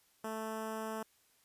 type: tone with notch filter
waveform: 10% pulse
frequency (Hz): 220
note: A3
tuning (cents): 0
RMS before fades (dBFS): -40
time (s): 0.24-1.03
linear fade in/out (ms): 5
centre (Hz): 4000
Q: 0.77
effects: white hiss -70 dBFS RMS until 1.44 s + resampled to 32000 Hz